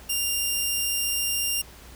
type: tone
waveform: 10% pulse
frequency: 2794 Hz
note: F7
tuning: in tune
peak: -15 dBFS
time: 0.09-1.62 s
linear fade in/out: 10 ms
effects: added 60 Hz sine -48 dBFS peak until 1.95 s + pink hiss -48 dBFS RMS until 1.95 s